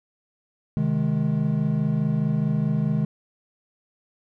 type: chord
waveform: triangle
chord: Ab major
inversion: first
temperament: equal with one note detuned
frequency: 130.81 / 155.56 / 210.1 Hz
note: C3 / Eb3 / Ab3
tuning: 0 / 0 / +20 cents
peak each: -25 / -21 / -23 dBFS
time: 0.77-3.05 s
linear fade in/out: 0 ms
effects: none

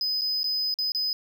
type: tone with dropouts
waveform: triangle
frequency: 5020 Hz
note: D#8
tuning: 15 cents sharp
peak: -23 dBFS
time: 0.01-1.13 s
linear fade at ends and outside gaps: 1 ms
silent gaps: 0.211-0.217 / 0.432-0.442 / 0.741-0.787 / 0.92-0.948 s
effects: none

